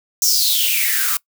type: noise with high-pass filter sweep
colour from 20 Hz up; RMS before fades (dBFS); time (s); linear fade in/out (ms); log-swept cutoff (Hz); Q
blue; -17; 0.22-1.17; 2; 6100 to 1200; 7
effects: noise-tail reverb RT60 0.1 s tail -23 dB re dry